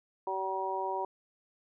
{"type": "harmonic tone", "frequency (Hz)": 190.9, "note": "G3", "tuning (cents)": -46, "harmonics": [2, 3, 4, 5], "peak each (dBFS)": [-37, -40, -37, -34], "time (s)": [0.27, 1.05], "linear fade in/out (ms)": 2, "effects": []}